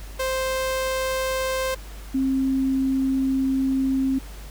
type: tone pair in turn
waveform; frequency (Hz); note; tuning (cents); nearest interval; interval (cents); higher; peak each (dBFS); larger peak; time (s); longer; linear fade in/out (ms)
sawtooth / sine; 523.3 / 266.2; C5 / C4; 0 / +30; octave; 1170; first; -19; neither; 0.19-1.75 / 2.14-4.19; second; 10
effects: added 50 Hz sine -36 dBFS peak until 4.5 s + pink hiss -45 dBFS RMS until 4.5 s